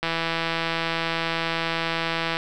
click train, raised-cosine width 0.3 ms, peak -9 dBFS, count 387, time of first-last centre 0.03-2.369 s, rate 165 Hz, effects none

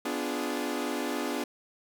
sawtooth chord, B diminished seventh, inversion none, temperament equal with one note detuned, 249.7 / 293.7 / 349.2 / 415.3 Hz, B3 / D4 / F4 / Ab4, +19 / 0 / 0 / 0 cents, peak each -31 / -30 / -33 / -33 dBFS, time 0.05-1.44 s, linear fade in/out 5 ms, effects none

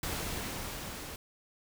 pink noise with level ramp, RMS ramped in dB -35 to -43 dBFS, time 0.03-1.16 s, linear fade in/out 2 ms, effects none

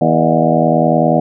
harmonic tone with a mistuned harmonic, 80.3 Hz, E2, 45 cents flat, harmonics 2 / 3 / 4 / 5 / 6 / 7 / 8 / 9 / 10, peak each -16 / -16 / -19 / -26 / -20 / -16 / -19 / -16 / -28 dBFS, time 0.01-1.2 s, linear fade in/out 5 ms, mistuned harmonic 7, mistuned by +90 cents, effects none

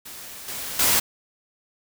white noise with level steps, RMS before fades -39 / -32 / -19 dBFS, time 0.05-1 s, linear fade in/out 10 ms, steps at 0.48 / 0.79 s, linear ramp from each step 5 ms, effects none

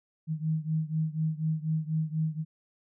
sine beating tone pair, 156.2 / 160.3 Hz, D#3 / E3, +7 / -48 cents, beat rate 4.1 Hz, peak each -29 / -31 dBFS, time 0.27-2.45 s, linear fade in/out 50 ms, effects none

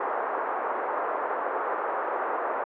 white band-pass noise, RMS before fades -29 dBFS, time 0-2.64 s, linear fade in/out 5 ms, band 410 to 1300 Hz, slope 24 dB/octave, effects low-pass 2000 Hz 12 dB/octave

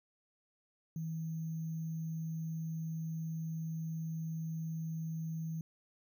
sine tone with sample-and-hold, 161.4 Hz, E3, 36 cents flat, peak -36 dBFS, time 0.96-5.61 s, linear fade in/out 2 ms, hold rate 6300 Hz, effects none

